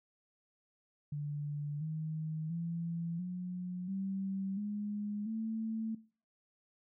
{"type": "tone with pitch steps", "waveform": "sine", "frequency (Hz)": [146.5, 157.01, 168.28, 180.36, 193.31, 207.2, 222.1], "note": ["D3", "D#3", "E3", "F#3", "G3", "G#3", "A3"], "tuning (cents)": [-4, 16, 36, -44, -24, -4, 16], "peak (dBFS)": -35, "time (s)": [1.12, 5.95], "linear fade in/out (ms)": 5, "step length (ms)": 690, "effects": ["noise-tail reverb RT60 0.4 s tail -19 dB re dry"]}